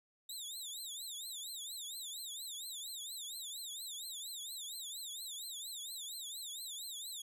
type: tone with vibrato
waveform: 20% pulse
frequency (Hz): 3729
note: A#7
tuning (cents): 0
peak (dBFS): -37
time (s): 0.29-7.22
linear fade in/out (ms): 5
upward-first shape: triangle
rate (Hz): 4.3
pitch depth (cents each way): 220
effects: none